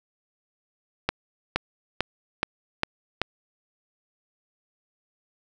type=accelerating click train; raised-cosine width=0.3 ms; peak=-6 dBFS; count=6; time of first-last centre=1.09-3.216 s; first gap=470 ms; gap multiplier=0.95; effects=none